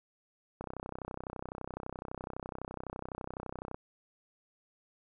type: click train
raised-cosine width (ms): 1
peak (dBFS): -25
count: 101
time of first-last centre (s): 0.61-3.745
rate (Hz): 31.9
effects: none